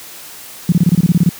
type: tone bursts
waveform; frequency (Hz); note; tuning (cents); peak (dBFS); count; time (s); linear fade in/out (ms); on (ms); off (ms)
sine; 173.3; F3; -13; -6; 11; 0.69-1.291; 2; 31; 26
effects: white hiss -34 dBFS RMS until 1.39 s + high-pass 80 Hz 12 dB/octave